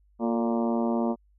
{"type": "harmonic tone with a mistuned harmonic", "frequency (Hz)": 116.7, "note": "A#2", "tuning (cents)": 2, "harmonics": [2, 3, 4, 5, 6, 7, 8, 9, 10], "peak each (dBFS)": [-25, -31, -35, -33, -35, -41, -37, -44, -44], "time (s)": [0.19, 1.16], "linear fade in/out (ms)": 50, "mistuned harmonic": 4, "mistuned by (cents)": -60, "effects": ["added 50 Hz sine -59 dBFS peak until 1.38 s"]}